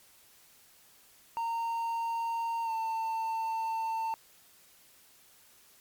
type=tone with pitch glide; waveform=triangle; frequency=921 to 897.4 Hz; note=A#5 to A5; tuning=-21 to +34 cents; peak=-28 dBFS; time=1.37-4.14 s; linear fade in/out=0 ms; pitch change=-45 cents; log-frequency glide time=2.64-2.71 s; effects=white hiss -60 dBFS RMS until 5.8 s + MP3 96 kbps